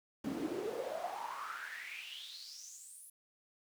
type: noise with high-pass filter sweep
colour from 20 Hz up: brown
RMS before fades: -43 dBFS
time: 0.24-3.1 s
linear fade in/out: 5 ms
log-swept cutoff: 240 to 11000 Hz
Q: 8.1
effects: none